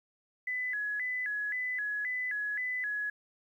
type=tone with vibrato; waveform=sine; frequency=1836 Hz; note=A#6; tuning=27 cents flat; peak=-31 dBFS; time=0.47-3.1 s; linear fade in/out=5 ms; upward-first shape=square; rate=1.9 Hz; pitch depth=150 cents each way; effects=11-bit